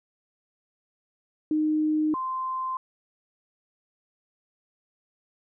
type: tone pair in turn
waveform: sine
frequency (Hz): 307.9 / 1039.8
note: D#4 / C6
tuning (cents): -18 / -11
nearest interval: octave + major sixth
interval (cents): 2107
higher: second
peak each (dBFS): -21 / -27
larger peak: first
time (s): 1.51-2.14 / 2.14-2.77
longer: neither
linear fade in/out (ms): 2
effects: none